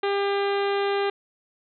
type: harmonic tone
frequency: 399.9 Hz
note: G4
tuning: 35 cents sharp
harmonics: 1 / 2 / 3 / 4 / 5 / 6 / 7 / 8 / 9 / 10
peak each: -23 / -29 / -33 / -35 / -37 / -39 / -40 / -41 / -42 / -43 dBFS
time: 0.03-1.1 s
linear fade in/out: 5 ms
effects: none